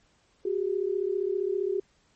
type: tone pair together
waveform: sine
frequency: 370 / 405.1 Hz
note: F#4 / G#4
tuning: 0 / -43 cents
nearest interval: major second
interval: 157 cents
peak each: -28 dBFS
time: 0.45-1.8 s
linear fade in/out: 5 ms
effects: pink hiss -66 dBFS RMS until 2.15 s + MP3 32 kbps